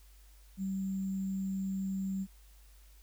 sine tone with sample-and-hold, 192.3 Hz, G3, 33 cents flat, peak -32 dBFS, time 0.57-2.27 s, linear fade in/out 50 ms, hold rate 7350 Hz, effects added 50 Hz sine -55 dBFS peak until 3.02 s + white hiss -65 dBFS RMS until 3.02 s

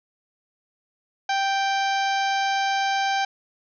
harmonic tone with a mistuned harmonic, 784 Hz, G5, in tune, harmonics 1 / 2 / 3 / 4 / 5 / 6 / 7 / 8, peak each -22 / -28 / -32 / -34 / -36 / -38 / -39 / -40 dBFS, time 1.29-3.25 s, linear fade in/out 5 ms, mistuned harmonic 7, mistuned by -44 cents, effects none

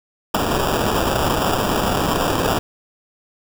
white noise with sample-and-hold, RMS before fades -19 dBFS, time 0.34-2.59 s, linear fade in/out 5 ms, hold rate 2100 Hz, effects none

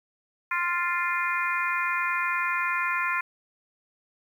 harmonic tone with a mistuned harmonic, 348.5 Hz, F4, 4 cents flat, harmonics 3 / 4 / 5 / 6 / 7, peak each -29 / -30 / -31 / -32 / -32 dBFS, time 0.51-3.21 s, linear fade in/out 5 ms, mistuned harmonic 5, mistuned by +19 cents, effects 9-bit

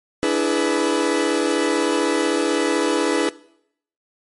40% pulse chord, E dominant seventh, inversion third, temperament equal with one note detuned, 293.7 / 329.6 / 420.6 / 493.9 Hz, D4 / E4 / G#4 / B4, 0 / 0 / +22 / 0 cents, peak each -22 dBFS, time 0.23-3.29 s, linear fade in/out 0 ms, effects noise-tail reverb RT60 0.7 s tail -20 dB re dry + MP3 48 kbps

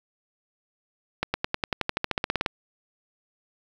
accelerating click train, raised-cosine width 0.3 ms, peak -8 dBFS, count 17, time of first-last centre 1.23-2.462 s, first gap 110 ms, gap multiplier 0.95, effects 7-bit

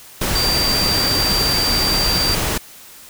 sine tone in noise, 4699 Hz, D8, in tune, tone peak -17 dBFS, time 0.35-2.35 s, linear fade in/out 5 ms, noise pink, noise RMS -20 dBFS, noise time 0.21-2.58 s, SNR 0 dB, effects white hiss -41 dBFS RMS until 3.09 s

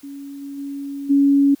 sine tone with level steps, 280 Hz, C#4, 18 cents sharp, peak -31 / -29 / -26 / -11 dBFS, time 0.03-1.55 s, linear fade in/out 10 ms, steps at 0.41 / 0.57 / 1.09 s, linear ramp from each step 20 ms, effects white hiss -53 dBFS RMS until 1.6 s

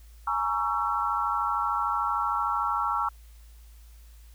sine chord, A# half-diminished seventh, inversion third, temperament just, 839.1 / 932.3 / 1118.8 / 1342.6 Hz, G#5 / A#5 / C#6 / E6, +18 / 0 / +16 / +31 cents, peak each -32 / -31 / -30 / -28 dBFS, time 0.27-3.09 s, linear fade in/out 5 ms, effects added 56 Hz sine -47 dBFS peak until 4.34 s + white hiss -61 dBFS RMS until 4.34 s

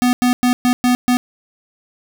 square tone bursts at uneven times, 247.5 Hz, B3, 4 cents sharp, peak -12 dBFS, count 6, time 0.02-0.13 / 0.22-0.33 / 0.43-0.53 / 0.65-0.73 / 0.84-0.95 / 1.08-1.17 s, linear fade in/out 0 ms, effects none

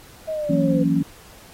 sine linear sweep, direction down, 640 to 499.8 Hz, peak -23 dBFS, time 0.27-0.84 s, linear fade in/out 20 ms
sine chord, F# dominant seventh, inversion third, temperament just, 166.5 / 185 / 231.2 / 277.5 Hz, E3 / F#3 / A#3 / C#4, +18 / 0 / -14 / +2 cents, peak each -21 / -24 / -25 / -20 dBFS, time 0.49-1.03 s, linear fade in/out 10 ms
effects pink hiss -47 dBFS RMS until 1.53 s + AAC 48 kbps

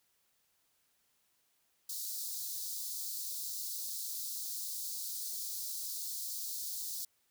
white high-pass noise, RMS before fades -40 dBFS, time 1.89-7.05 s, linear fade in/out 5 ms, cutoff 4000 Hz, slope 48 dB/octave, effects white hiss -75 dBFS RMS until 7.3 s

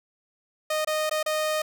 sawtooth tone with dropouts, 618 Hz, D#5, 12 cents flat, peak -20 dBFS, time 0.7-1.62 s, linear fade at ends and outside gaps 5 ms, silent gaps 0.848-0.872 / 1.096-1.111 / 1.229-1.261 s, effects none

